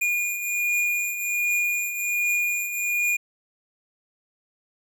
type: beating tone pair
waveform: square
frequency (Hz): 2431 / 2432.3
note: D#7 / D#7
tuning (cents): -41 / -40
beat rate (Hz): 1.3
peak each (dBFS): -31 / -24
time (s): 0.01-3.17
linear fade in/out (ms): 10
effects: none